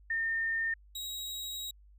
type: tone pair in turn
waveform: sine / sawtooth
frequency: 1817 / 3822 Hz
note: A#6 / A#7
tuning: -45 / +43 cents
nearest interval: octave + minor second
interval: 1288 cents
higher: second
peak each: -29 / -34 dBFS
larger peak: first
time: 0.1-0.74 / 0.95-1.71 s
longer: second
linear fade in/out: 5 ms
effects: added 50 Hz sine -55 dBFS peak until 1.98 s